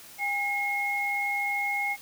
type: tone pair together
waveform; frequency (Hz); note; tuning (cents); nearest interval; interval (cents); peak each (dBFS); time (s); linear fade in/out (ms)
sine; 808.7 / 2159; G#5 / C#7; -46 / -46; octave + perfect fourth; 1700; -31 / -27; 0.18-1.97; 50
effects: white hiss -48 dBFS RMS until 2.01 s